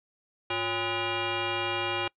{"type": "tone with frequency modulation", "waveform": "sine", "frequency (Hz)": 1014, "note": "B5", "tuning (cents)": 45, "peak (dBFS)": -27, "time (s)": [0.5, 2.08], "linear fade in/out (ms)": 5, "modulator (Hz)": 456, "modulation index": 4.7, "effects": ["noise-tail reverb RT60 0.1 s tail -24 dB re dry"]}